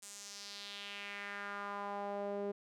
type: tone with band-pass filter sweep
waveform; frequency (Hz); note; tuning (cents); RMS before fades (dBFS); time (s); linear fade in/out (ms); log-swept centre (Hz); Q
sawtooth; 202.1; G#3; -47; -43; 0.02-2.52; 10; 8200 to 440; 2.5
effects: none